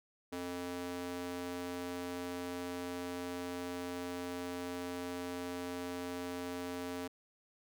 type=tone with high-pass filter; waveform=square; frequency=88.6 Hz; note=F2; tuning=25 cents sharp; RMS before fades=-41 dBFS; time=0.32-7.08 s; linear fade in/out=10 ms; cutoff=310 Hz; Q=1.5; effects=none